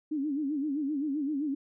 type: tone with vibrato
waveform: sine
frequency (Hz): 289.4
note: D4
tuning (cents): -25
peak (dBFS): -28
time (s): 0.11-1.55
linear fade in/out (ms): 10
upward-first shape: sine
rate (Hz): 7.7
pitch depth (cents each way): 130
effects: none